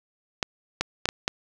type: clicks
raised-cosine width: 0.2 ms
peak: -6 dBFS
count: 5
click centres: 0.428 / 0.81 / 1.056 / 1.089 / 1.279 s
effects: 8-bit